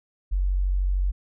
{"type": "tone", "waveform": "sine", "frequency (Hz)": 46.63, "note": "F#1", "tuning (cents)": 14, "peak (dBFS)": -20, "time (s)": [0.31, 1.12], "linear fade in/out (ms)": 20, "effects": []}